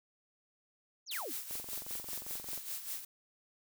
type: exponential sweep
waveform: sine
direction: down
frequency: 7170 to 207.7 Hz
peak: -39 dBFS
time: 1.06-1.33 s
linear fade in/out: 50 ms
type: noise with tremolo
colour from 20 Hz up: blue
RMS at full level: -39 dBFS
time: 1.11-3.05 s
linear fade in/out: 5 ms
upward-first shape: sine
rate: 5.1 Hz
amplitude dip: 65%
type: click train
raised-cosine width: 1 ms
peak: -36 dBFS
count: 25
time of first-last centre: 1.51-2.577 s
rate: 22.5 Hz
effects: none